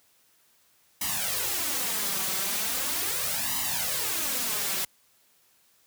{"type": "noise with flanger", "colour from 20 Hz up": "white", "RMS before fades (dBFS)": -29, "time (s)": [1.01, 4.85], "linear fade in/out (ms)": 5, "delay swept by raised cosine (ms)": [1, 5.3], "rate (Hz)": 0.39, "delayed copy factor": 0.85, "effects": ["white hiss -64 dBFS RMS until 5.86 s", "high-pass 60 Hz 12 dB/octave"]}